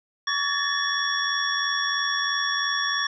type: tone cluster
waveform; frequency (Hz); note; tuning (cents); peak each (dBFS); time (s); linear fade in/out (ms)
sine; 1134 / 1713 / 1796 / 3415 / 5570; C#6 / A6 / A6 / G#7 / F8; +39 / -47 / +35 / +48 / -5; -29; 0.27-3.07; 5
effects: none